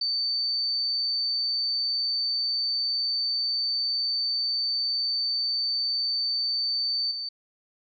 sine tone with level steps, 4561 Hz, C#8, 49 cents sharp, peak -24 / -30 dBFS, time 0.01-7.29 s, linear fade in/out 5 ms, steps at 7.11 s, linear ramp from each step 5 ms, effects none

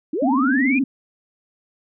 sine linear sweep, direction up, 267.8 to 2489 Hz, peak -20 dBFS, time 0.13-0.79 s, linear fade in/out 5 ms
sine tone with vibrato, 264.8 Hz, C4, 21 cents sharp, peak -16 dBFS, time 0.22-0.84 s, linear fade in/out 5 ms, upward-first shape sine, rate 19 Hz, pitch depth 140 cents each way
effects none

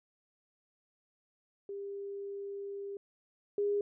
sine tone pair in turn, 399.4 / 408 Hz, G4 / G#4, +32 / -31 cents, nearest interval unison, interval 37 cents, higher second, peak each -38 / -28 dBFS, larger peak second, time 1.69-2.97 / 3.58-3.81 s, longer first, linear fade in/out 2 ms, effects none

